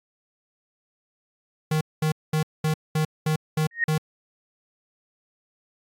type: tone bursts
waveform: square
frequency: 155.56 Hz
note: D#3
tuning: in tune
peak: -21 dBFS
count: 8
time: 1.71-3.98 s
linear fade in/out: 5 ms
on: 100 ms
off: 210 ms
type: tone with exponential growth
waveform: sine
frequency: 1861 Hz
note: A#6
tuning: 3 cents flat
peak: -15 dBFS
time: 3.71-3.84 s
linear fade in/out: 2 ms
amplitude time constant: 27 ms
effects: AAC 64 kbps